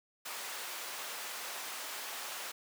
pink high-pass noise, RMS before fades -42 dBFS, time 0.25-2.52 s, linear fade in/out 10 ms, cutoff 800 Hz, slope 12 dB/octave, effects none

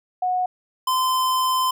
sine / square tone pair in turn, 732 / 1029.8 Hz, F#5 / C6, -19 / -28 cents, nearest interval tritone, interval 591 cents, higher second, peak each -19 dBFS, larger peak neither, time 0.22-0.46 / 0.87-1.71 s, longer second, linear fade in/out 5 ms, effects none

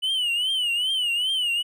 triangle tone with vibrato, 2960 Hz, F#7, in tune, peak -20 dBFS, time 0.02-1.63 s, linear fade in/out 20 ms, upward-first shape triangle, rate 2.5 Hz, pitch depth 140 cents each way, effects none

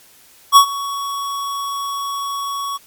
square tone with ADSR envelope, 1119 Hz, C#6, 16 cents sharp, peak -3 dBFS, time 0.52-2.78 s, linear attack 45 ms, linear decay 87 ms, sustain -19 dB, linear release 22 ms, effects white hiss -48 dBFS RMS until 2.86 s + MP3 96 kbps

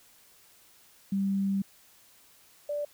sine tone pair in turn, 196 / 585.3 Hz, G3 / D5, 0 / -6 cents, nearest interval octave + perfect fifth, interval 1894 cents, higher second, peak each -25 / -29 dBFS, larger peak first, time 1.12-1.62 / 2.69-2.85 s, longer first, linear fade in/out 5 ms, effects white hiss -59 dBFS RMS until 2.93 s

